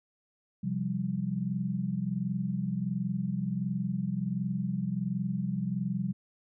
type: chord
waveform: sine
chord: C suspended fourth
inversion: none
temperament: equal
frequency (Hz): 130.81 / 174.61 / 196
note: C3 / F3 / G3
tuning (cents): 0 / 0 / 0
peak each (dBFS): -35 / -33 / -32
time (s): 0.63-6.13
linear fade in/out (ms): 10
effects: none